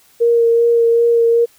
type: tone with vibrato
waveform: sine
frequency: 466.2 Hz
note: A#4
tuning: in tune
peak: -9 dBFS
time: 0.2-1.46 s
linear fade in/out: 20 ms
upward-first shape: sine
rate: 2.6 Hz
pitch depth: 14 cents each way
effects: white hiss -51 dBFS RMS until 1.58 s